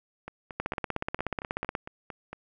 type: two click trains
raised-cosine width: 0.5 ms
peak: -14 / -23 dBFS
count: 20 / 10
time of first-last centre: 0.6-1.752 / 0.28-2.33 s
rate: 16.5 / 4.39 Hz
effects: none